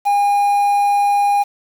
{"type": "tone with quantisation", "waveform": "triangle", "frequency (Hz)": 812, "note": "G#5", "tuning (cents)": -39, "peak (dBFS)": -10, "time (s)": [0.05, 1.44], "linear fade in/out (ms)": 20, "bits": 6, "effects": []}